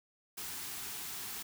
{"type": "band-stop noise", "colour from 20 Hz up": "white", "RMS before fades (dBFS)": -42, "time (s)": [0.37, 1.43], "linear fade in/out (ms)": 10, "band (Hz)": [460, 670], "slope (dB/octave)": 96, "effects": []}